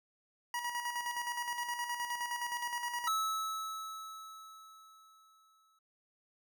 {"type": "tone with tremolo", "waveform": "25% pulse", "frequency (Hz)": 962, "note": "B5", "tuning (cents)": -46, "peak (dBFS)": -30, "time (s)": [0.54, 3.08], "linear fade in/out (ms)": 2, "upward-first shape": "square", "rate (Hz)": 9.6, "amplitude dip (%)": 50}
{"type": "tone with exponential decay", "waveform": "square", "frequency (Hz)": 1300, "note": "E6", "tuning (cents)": -24, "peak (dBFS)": -30, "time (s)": [3.07, 5.79], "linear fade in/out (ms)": 5, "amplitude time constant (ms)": 590}
{"effects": []}